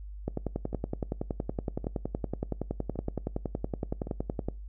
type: two click trains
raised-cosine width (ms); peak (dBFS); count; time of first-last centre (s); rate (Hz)
2; -24 / -17; 4 / 46; 0.73-4.071 / 0.28-4.486; 0.898 / 10.7
effects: noise-tail reverb RT60 0.3 s tail -23 dB re dry + added 50 Hz sine -39 dBFS peak until 4.68 s